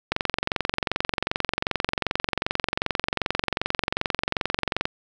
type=click train; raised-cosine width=0.3 ms; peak=-6 dBFS; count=108; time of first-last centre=0.12-4.855 s; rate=22.6 Hz; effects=none